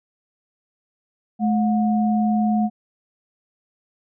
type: tone pair together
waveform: sine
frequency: 214.8 / 722.5 Hz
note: A3 / F#5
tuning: -41 / -41 cents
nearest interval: octave + major sixth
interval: 2100 cents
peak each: -17 / -24 dBFS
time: 1.39-2.7 s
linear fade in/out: 50 ms
effects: none